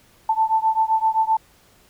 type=beating tone pair; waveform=sine; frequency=881 / 888.7 Hz; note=A5 / A5; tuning=+2 / +17 cents; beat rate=7.7 Hz; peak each=-19 / -20 dBFS; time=0.29-1.37 s; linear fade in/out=5 ms; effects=pink hiss -55 dBFS RMS until 1.89 s